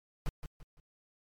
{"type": "noise with echo", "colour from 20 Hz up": "brown", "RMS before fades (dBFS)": -31, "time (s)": [0.26, 0.29], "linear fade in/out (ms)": 0, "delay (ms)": 170, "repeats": 3, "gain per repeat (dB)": -9, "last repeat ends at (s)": 0.8, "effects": ["MP3 96 kbps"]}